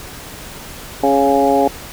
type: harmonic tone with a mistuned harmonic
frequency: 138.4 Hz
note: C#3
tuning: 2 cents flat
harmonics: 2 / 3 / 4 / 5 / 6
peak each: -17 / -17 / -17 / -17 / -17 dBFS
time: 1.03-1.68 s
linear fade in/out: 5 ms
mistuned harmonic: 5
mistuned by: +16 cents
effects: pink hiss -33 dBFS RMS until 1.92 s